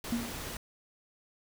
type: noise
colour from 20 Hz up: pink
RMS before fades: -40 dBFS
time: 0.04-0.57 s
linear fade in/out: 2 ms
type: tone with exponential decay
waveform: sine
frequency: 235.3 Hz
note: A#3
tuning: 16 cents sharp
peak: -25 dBFS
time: 0.12-0.46 s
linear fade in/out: 5 ms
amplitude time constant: 73 ms
effects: none